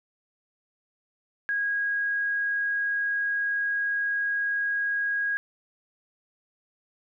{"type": "tone", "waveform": "sine", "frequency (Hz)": 1643, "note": "G#6", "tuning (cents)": -19, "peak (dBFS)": -24, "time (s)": [1.49, 5.37], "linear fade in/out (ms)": 0, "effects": []}